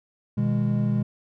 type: chord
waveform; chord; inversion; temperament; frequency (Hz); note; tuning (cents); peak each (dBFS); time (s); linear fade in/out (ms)
triangle; G# minor; first; equal with one note detuned; 123.47 / 155.56 / 204.6; B2 / D#3 / G#3; 0 / 0 / -26; -22 / -27 / -22; 0.37-1.03; 10
effects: none